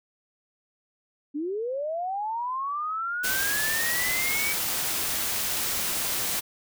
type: linear sweep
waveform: sine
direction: up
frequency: 277.2 to 2300 Hz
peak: -27 dBFS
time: 1.34-4.54 s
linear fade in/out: 20 ms
type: noise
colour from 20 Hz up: white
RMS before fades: -28 dBFS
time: 3.23-6.41 s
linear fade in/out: 20 ms
effects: none